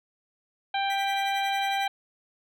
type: harmonic tone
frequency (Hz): 788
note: G5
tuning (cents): +9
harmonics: 1 / 2 / 3 / 4 / 5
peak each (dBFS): -26 / -34 / -34 / -36 / -37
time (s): 0.74-1.88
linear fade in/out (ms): 5
type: tone with tremolo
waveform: sawtooth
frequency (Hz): 1975.5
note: B6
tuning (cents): 0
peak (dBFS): -31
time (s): 0.9-1.87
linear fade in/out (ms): 0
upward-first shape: triangle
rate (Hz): 11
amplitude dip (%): 85
effects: none